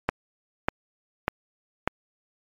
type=click train; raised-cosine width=0.5 ms; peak=-6 dBFS; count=4; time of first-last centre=0.09-1.876 s; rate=1.68 Hz; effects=MP3 96 kbps